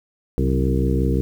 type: harmonic tone with a mistuned harmonic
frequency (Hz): 65.7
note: C2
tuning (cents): +8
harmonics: 1 / 2 / 3 / 4 / 5 / 6 / 7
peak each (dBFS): -20 / -23 / -25 / -26 / -27 / -28 / -28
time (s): 0.38-1.21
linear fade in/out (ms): 0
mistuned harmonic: 3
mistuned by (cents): -68
effects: 8-bit